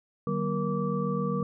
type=tone cluster; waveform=sine; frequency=150.9 / 190.7 / 238.3 / 471.2 / 1160 Hz; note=D3 / G3 / A#3 / A#4 / D6; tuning=+47 / -47 / +38 / +19 / -22 cents; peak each=-32 / -30 / -35 / -32 / -35 dBFS; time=0.27-1.43 s; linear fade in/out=2 ms; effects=none